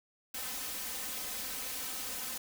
white noise with comb filter, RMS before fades -39 dBFS, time 0.34-2.38 s, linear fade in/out 5 ms, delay 3.9 ms, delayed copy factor +1, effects none

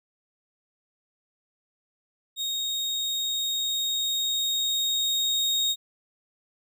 35% pulse tone with level ramp, 3729 Hz, A#7, in tune, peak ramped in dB -25 to -20 dBFS, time 2.36-5.76 s, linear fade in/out 50 ms, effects none

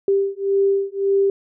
sine beating tone pair, 393.4 / 395.2 Hz, G4 / G4, +6 / +14 cents, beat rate 1.8 Hz, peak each -19 dBFS, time 0.08-1.3 s, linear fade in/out 2 ms, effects none

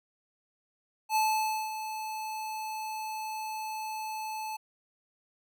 square tone with ADSR envelope, 869 Hz, A5, 22 cents flat, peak -24 dBFS, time 1.09-4.57 s, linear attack 67 ms, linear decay 540 ms, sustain -11 dB, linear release 12 ms, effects none

